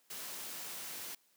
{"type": "noise", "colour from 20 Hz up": "white", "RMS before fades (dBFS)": -44, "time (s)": [0.1, 1.15], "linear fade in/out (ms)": 5, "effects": ["white hiss -71 dBFS RMS until 1.36 s", "high-pass 150 Hz 12 dB/octave"]}